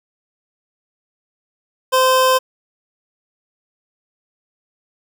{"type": "tone pair together", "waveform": "square", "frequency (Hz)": [517, 1034], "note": ["C5", "C6"], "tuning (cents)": [-21, -21], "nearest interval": "octave", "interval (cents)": 1200, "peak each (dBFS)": -15, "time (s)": [1.92, 2.39], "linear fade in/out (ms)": 20, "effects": []}